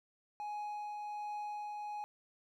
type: tone with tremolo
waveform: triangle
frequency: 835 Hz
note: G#5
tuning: 9 cents sharp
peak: -36 dBFS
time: 0.4-2.04 s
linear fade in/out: 0 ms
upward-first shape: triangle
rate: 1.3 Hz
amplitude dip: 25%
effects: none